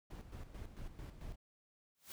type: noise with tremolo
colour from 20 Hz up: brown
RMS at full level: -47 dBFS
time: 0.1-1.36 s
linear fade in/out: 10 ms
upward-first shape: square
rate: 4.5 Hz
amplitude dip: 60%
type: noise with exponential growth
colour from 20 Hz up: white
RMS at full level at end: -47 dBFS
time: 1.95-2.12 s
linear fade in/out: 0 ms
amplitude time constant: 35 ms
effects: none